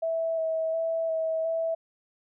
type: tone with vibrato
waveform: sine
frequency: 650 Hz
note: E5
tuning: 24 cents flat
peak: -25 dBFS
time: 0.02-1.75 s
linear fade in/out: 10 ms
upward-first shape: square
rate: 1.4 Hz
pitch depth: 14 cents each way
effects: none